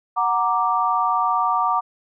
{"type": "chord", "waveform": "sine", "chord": "Gb augmented", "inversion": "none", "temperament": "equal", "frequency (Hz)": [740, 932.3, 1174.7], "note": ["Gb5", "Bb5", "D6"], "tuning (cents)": [0, 0, 0], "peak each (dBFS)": [-23, -22, -20], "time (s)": [0.16, 1.81], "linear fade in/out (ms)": 20, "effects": []}